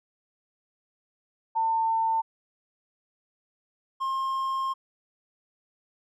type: tone pair in turn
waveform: sine / triangle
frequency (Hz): 899 / 1065.7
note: A5 / C6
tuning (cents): +37 / +31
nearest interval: minor third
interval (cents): 294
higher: second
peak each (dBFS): -22 / -24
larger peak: first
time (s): 1.55-2.22 / 4-4.74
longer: second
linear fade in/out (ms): 20
effects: none